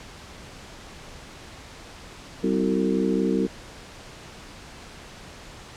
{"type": "harmonic tone with a mistuned harmonic", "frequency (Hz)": 64.7, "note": "C2", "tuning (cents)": -19, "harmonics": [3, 4, 5, 6, 7], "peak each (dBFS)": [-25, -26, -27, -28, -28], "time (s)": [2.43, 3.47], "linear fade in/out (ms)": 10, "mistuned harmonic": 6, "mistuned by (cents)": -57, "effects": ["pink hiss -43 dBFS RMS until 5.76 s", "low-pass 7000 Hz 12 dB/octave"]}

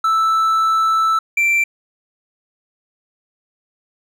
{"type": "tone pair in turn", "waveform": "triangle", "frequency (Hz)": [1318.5, 2349], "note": ["E6", "D7"], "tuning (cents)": [0, 0], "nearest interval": "minor seventh", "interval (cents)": 1000, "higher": "second", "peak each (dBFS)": -11, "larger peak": "neither", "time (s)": [[0.04, 1.19], [1.37, 1.64]], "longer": "first", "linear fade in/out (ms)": 5, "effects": []}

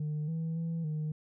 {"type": "tone with pitch steps", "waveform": "sine", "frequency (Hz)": [151.2, 162.6, 165.4, 153.6], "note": ["D#3", "E3", "E3", "D#3"], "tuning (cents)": [-49, -23, 6, -22], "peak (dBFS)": -29, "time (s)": [0, 1.12], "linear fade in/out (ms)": 5, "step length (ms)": 280, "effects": ["tanh soft clip ceiling -30 dBFS"]}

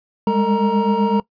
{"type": "tone cluster", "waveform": "triangle", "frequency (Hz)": [202.1, 210, 453.2, 940], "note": ["G#3", "G#3", "A#4", "A#5"], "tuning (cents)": [-47, 19, -49, 14], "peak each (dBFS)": -18, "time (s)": [0.27, 1.2], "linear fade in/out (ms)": 2, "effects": ["noise-tail reverb RT60 0.1 s tail -21 dB re dry", "resampled to 11025 Hz"]}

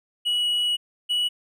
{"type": "tone pair in turn", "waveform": "triangle", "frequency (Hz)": [2924, 2936], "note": ["F#7", "F#7"], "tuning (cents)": [-21, -14], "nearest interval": "unison", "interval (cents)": 7, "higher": "second", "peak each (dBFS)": -19, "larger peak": "neither", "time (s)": [[0.25, 0.77], [1.09, 1.29]], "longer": "first", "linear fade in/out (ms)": 20, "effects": []}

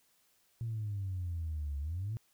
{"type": "exponential two-way sweep", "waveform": "sine", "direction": "down then up", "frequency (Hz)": [117.6, 69.4, 117.6], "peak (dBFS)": -33, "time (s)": [0.61, 2.17], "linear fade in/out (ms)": 0, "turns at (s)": 1.79, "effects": ["tanh soft clip ceiling -30 dBFS", "white hiss -71 dBFS RMS until 2.33 s"]}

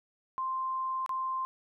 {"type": "tone with dropouts", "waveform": "sine", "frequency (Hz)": 1046.5, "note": "C6", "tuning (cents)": 0, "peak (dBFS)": -30, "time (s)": [0.38, 1.45], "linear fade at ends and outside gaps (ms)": 0, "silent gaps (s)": [1.062, 1.093], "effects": []}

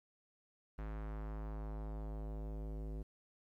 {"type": "tone with low-pass filter sweep", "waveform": "square", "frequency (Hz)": 53, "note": "G#1", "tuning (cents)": 36, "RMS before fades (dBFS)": -43, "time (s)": [0.78, 3.03], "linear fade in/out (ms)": 10, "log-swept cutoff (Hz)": [1700, 440], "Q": 1.2, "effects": ["12-bit"]}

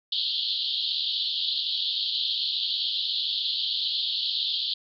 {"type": "band-pass noise", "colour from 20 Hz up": "pink", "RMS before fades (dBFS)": -28, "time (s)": [0.12, 4.74], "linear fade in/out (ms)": 5, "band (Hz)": [3100, 4500], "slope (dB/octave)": 96, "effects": []}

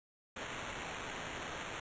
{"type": "noise with sample-and-hold", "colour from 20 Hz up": "white", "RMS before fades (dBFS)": -43, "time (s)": [0.36, 1.8], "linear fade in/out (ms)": 5, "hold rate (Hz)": 4900, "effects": ["resampled to 16000 Hz"]}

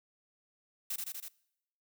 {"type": "noise with echo", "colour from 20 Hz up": "blue", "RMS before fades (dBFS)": -36, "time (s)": [0.9, 0.96], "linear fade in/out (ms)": 5, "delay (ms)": 81, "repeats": 4, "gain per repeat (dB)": -2, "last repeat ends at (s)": 1.284, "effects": ["noise-tail reverb RT60 0.8 s tail -23 dB re dry"]}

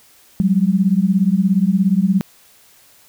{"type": "beating tone pair", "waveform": "sine", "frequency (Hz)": [182.8, 199.8], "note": ["F#3", "G3"], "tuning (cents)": [-21, 33], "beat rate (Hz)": 17, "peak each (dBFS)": -15, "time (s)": [0.4, 2.21], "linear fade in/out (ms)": 0, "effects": ["white hiss -50 dBFS RMS until 3.08 s"]}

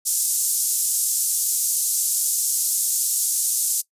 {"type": "band-pass noise", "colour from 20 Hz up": "pink", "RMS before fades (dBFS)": -22, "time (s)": [0.05, 3.82], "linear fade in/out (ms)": 20, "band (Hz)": [6800, 13000], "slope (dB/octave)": 24, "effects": ["noise-tail reverb RT60 0.1 s tail -20 dB re dry", "resampled to 32000 Hz"]}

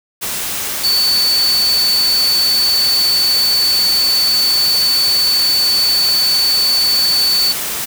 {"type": "tone in noise", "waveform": "sine", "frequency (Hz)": 4487, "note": "C#8", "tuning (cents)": 20, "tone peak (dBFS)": -11, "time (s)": [0.83, 7.53], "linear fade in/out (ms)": 20, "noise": "white", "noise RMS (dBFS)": -21, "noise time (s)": [0.21, 7.86], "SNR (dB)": 7, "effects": []}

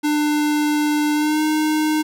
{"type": "tone with pitch glide", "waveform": "square", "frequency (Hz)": [298.6, 307.9], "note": ["D4", "D#4"], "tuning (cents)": [29, -18], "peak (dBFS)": -17, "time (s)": [0.03, 2.03], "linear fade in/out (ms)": 20, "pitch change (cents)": 53, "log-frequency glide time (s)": [1.13, 1.42], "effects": []}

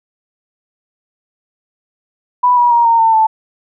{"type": "tone with pitch steps", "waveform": "sine", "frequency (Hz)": [987.8, 965.2, 943.2, 921.6, 900.6, 880], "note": ["B5", "B5", "A#5", "A#5", "A5", "A5"], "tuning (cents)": [0, -40, 20, -20, 40, 0], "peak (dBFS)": -7, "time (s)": [2.43, 3.27], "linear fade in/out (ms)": 10, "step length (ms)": 140, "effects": []}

